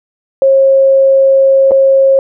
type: tone with dropouts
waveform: sine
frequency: 540 Hz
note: C#5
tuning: 45 cents flat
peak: -4 dBFS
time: 0.42-2.19 s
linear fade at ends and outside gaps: 1 ms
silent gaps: 1.71-1.717 s
effects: none